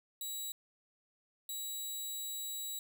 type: tone bursts at uneven times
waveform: 10% pulse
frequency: 3900 Hz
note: B7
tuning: 23 cents flat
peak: -31 dBFS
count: 2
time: 0.21-0.52 / 1.49-2.79 s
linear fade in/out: 2 ms
effects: none